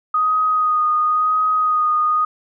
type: tone with vibrato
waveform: sine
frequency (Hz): 1244.5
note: D#6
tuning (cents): 0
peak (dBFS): -14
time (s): 0.14-2.25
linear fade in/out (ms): 5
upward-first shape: sine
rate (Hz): 0.95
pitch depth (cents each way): 19
effects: none